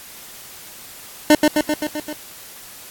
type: tone with echo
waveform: 25% pulse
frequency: 302 Hz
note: D4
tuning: 48 cents sharp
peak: -4 dBFS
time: 1.3-1.35 s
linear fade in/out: 2 ms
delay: 130 ms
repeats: 6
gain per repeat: -3 dB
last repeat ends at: 2.13 s
effects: white hiss -39 dBFS RMS until 2.9 s + AAC 64 kbps